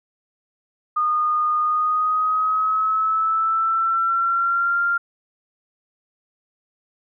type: tone with pitch glide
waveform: sine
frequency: 1226 to 1392.1 Hz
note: D#6 to F6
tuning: -26 to -6 cents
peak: -17 dBFS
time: 0.96-4.98 s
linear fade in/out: 10 ms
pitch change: +220 cents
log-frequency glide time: 1.6-4.81 s
effects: none